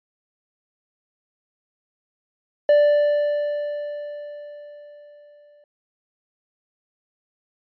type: tone with exponential decay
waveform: triangle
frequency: 587.3 Hz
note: D5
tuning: in tune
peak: -9 dBFS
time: 2.69-5.64 s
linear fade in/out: 2 ms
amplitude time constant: 640 ms
effects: resampled to 11025 Hz